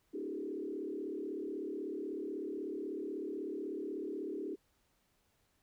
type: tone with frequency modulation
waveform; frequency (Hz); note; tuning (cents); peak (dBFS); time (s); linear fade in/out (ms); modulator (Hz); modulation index
sine; 350.1; F4; +4; -37; 0.13-4.56; 20; 36.2; 2
effects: pink hiss -75 dBFS RMS until 5.62 s